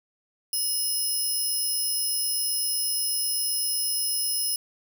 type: tone pair together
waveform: 5% pulse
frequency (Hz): 2892 / 5153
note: F#7 / E8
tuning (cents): -40 / -40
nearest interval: minor seventh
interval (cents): 1000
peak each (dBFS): -28 / -19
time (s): 0.53-4.56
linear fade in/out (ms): 2
effects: none